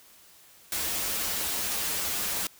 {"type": "noise with comb filter", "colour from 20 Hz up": "white", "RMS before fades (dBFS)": -30, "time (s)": [0.72, 2.47], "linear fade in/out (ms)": 2, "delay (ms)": 7.9, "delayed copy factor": -0.65, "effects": ["white hiss -55 dBFS RMS until 2.59 s"]}